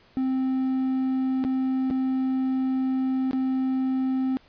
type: tone with dropouts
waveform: triangle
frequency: 261.6 Hz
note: C4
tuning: in tune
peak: -20 dBFS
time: 0.17-4.37 s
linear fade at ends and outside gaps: 0 ms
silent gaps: 1.44-1.449 / 1.902-1.909 / 3.311-3.332 s
effects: pink hiss -57 dBFS RMS until 4.48 s + resampled to 11025 Hz